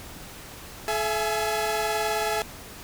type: tone cluster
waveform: sawtooth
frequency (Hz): 430 / 670 / 841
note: A4 / E5 / G#5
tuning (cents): -40 / +28 / +22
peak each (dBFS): -25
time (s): 0.88-2.42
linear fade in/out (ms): 0
effects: pink hiss -42 dBFS RMS until 2.83 s